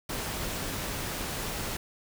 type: noise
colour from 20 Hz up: pink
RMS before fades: -34 dBFS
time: 0.09-1.77 s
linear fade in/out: 5 ms
effects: none